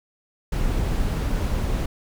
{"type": "noise", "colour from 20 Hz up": "brown", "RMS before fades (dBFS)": -23, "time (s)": [0.52, 1.86], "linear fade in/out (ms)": 5, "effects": []}